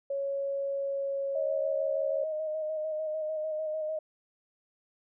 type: tone with pitch glide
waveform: sine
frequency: 554.4 to 549.9 Hz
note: C#5 to C#5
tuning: 0 to -14 cents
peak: -29 dBFS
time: 0.1-2.24 s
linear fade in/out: 5 ms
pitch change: -14 cents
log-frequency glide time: 0.73-1.53 s
type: tone with vibrato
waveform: sine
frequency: 622.3 Hz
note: D#5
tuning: in tune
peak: -30 dBFS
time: 1.35-3.99 s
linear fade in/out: 5 ms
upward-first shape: square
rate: 6.7 Hz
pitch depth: 22 cents each way
effects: none